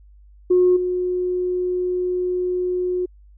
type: tone with level steps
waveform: sine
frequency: 362 Hz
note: F#4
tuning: 38 cents flat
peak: -11 / -19 dBFS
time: 0.5-3.06 s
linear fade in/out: 10 ms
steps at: 0.76 s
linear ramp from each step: 10 ms
effects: tanh soft clip ceiling -7 dBFS + added 50 Hz sine -45 dBFS peak until 3.37 s